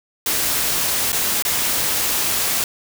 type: noise with dropouts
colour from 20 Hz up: white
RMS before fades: -20 dBFS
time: 0.26-2.64 s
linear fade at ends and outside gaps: 2 ms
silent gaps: 1.12-1.128 / 1.424-1.45 s
effects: none